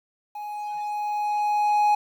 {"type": "tone with level ramp", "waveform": "triangle", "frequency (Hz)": 835, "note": "G#5", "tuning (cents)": 9, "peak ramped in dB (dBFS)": [-30, -14], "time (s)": [0.35, 1.95], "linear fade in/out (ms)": 5, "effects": ["9-bit"]}